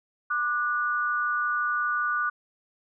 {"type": "tone pair together", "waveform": "sine", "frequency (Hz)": [1189.4, 1464], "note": ["D6", "F#6"], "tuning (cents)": [22, -19], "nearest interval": "major third", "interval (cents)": 359, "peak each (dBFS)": [-27, -26], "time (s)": [0.3, 2.3], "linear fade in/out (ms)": 10, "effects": []}